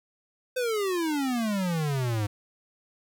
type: exponential sweep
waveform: square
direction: down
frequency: 517 to 100.8 Hz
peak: -26 dBFS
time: 0.56-2.27 s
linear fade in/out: 10 ms
effects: 10-bit